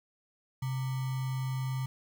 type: tone with sample-and-hold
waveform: sine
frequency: 130.81 Hz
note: C3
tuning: in tune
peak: -30 dBFS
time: 0.62-1.86 s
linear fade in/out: 5 ms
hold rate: 1050 Hz
effects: none